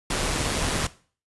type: noise with amplitude modulation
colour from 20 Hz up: pink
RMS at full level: -24 dBFS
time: 0.1-0.87 s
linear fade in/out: 5 ms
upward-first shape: sine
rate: 147 Hz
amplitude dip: 35%
effects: noise-tail reverb RT60 0.4 s tail -17 dB re dry + resampled to 24000 Hz